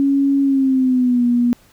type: tone with pitch glide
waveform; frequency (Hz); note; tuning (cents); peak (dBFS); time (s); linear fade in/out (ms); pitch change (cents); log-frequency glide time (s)
sine; 277.2 to 241.3; C#4 to B3; 0 to -40; -12; 0-1.53; 0; -240; 0.42-1.25
effects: pink hiss -52 dBFS RMS until 1.72 s